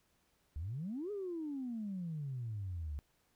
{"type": "exponential two-way sweep", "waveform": "sine", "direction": "up then down", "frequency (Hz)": [69.4, 424.1, 69.4], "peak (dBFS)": -37, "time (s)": [0.56, 2.99], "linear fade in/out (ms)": 0, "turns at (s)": 1.11, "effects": ["tanh soft clip ceiling -33 dBFS", "pink hiss -75 dBFS RMS until 3.35 s"]}